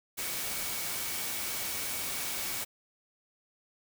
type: tone in noise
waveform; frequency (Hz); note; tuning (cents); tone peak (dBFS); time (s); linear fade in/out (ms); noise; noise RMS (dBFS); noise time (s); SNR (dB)
sine; 2254; C#7; +28; -46; 0.17-2.65; 20; white; -35; 0.17-2.65; -14
effects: none